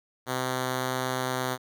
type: tone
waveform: 5% pulse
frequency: 128.5 Hz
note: C3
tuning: 31 cents flat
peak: -16 dBFS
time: 0.26-1.58 s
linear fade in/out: 50 ms
effects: none